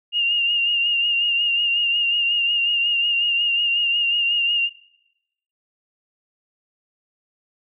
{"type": "tone with vibrato", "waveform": "sine", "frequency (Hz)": 2815, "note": "F7", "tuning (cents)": 13, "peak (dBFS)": -17, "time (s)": [0.12, 4.7], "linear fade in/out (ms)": 50, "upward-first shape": "sine", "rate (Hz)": 5.5, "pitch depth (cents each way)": 35, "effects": ["noise-tail reverb RT60 0.9 s tail -22 dB re dry"]}